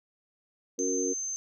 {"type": "chord", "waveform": "sine", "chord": "F# major", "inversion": "second", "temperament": "equal", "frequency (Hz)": [277.2, 370, 466.2], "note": ["C#4", "F#4", "A#4"], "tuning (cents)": [0, 0, 0], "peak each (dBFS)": -32, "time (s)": [0.78, 1.14], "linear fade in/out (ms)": 20}
{"type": "tone", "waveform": "sine", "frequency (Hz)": 6260, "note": "G8", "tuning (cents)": -3, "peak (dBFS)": -31, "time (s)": [0.79, 1.36], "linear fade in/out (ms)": 0}
{"effects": []}